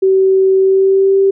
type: tone with pitch glide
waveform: sine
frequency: 382.1 to 390.1 Hz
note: G4 to G4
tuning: -44 to -8 cents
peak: -7 dBFS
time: 0.02-1.31 s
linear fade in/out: 10 ms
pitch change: +36 cents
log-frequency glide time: 0.57-1.19 s
effects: none